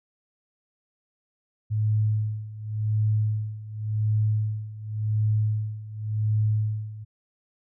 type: tone with tremolo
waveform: sine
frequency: 107.4 Hz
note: A2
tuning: 41 cents flat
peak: -19 dBFS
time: 1.7-7.05 s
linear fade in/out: 20 ms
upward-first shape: sine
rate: 0.9 Hz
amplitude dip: 85%
effects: none